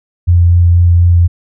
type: tone with vibrato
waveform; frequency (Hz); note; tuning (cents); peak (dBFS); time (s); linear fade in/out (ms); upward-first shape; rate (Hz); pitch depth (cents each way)
sine; 86.8; F2; -10; -4; 0.27-1.28; 20; sine; 4.1; 12
effects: none